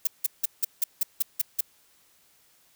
violet noise bursts, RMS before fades -23 dBFS, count 9, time 0.05-1.608 s, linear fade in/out 5 ms, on 22 ms, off 170 ms, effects white hiss -62 dBFS RMS until 2.75 s

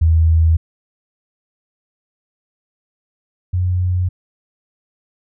sine tone pair in turn, 81.1 / 90.53 Hz, E2 / F#2, -28 / -37 cents, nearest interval major second, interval 191 cents, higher second, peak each -9 / -14 dBFS, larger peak first, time 0.01-0.57 / 3.53-4.09 s, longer neither, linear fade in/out 10 ms, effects none

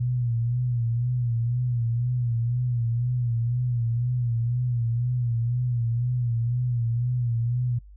sine tone with vibrato, 120 Hz, B2, 49 cents flat, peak -22 dBFS, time 0-7.79 s, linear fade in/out 10 ms, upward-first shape sine, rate 2 Hz, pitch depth 68 cents each way, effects noise-tail reverb RT60 0.1 s tail -24 dB re dry + added 50 Hz sine -44 dBFS peak until 7.96 s

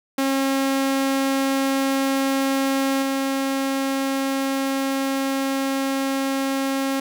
sawtooth tone with level steps, 270.8 Hz, C#4, 40 cents flat, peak -15 / -17 dBFS, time 0.18-7 s, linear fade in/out 5 ms, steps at 3.02 s, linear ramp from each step 5 ms, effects none

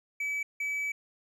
triangle tone bursts at uneven times, 2292 Hz, D7, 43 cents flat, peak -28 dBFS, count 2, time 0.2-0.43 / 0.6-0.92 s, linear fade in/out 5 ms, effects none

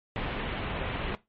pink low-pass noise, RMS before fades -33 dBFS, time 0.16-1.15 s, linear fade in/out 0 ms, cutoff 3400 Hz, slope 48 dB/octave, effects noise-tail reverb RT60 0.2 s tail -17 dB re dry + MP3 32 kbps

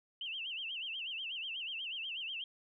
sine tone with vibrato, 2907 Hz, F#7, 31 cents flat, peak -38 dBFS, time 0.21-2.44 s, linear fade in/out 2 ms, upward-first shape sine, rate 8.2 Hz, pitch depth 180 cents each way, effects none

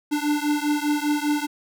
square beating tone pair, 293.7 / 298.7 Hz, D4 / D4, 0 / +29 cents, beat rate 5 Hz, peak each -24 / -25 dBFS, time 0.11-1.47 s, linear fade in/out 20 ms, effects none

